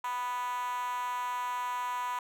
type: tone with high-pass filter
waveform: 5% pulse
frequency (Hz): 246.9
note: B3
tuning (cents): 0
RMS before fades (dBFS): -34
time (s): 0.04-2.19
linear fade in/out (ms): 2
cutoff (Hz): 980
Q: 9.2
effects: none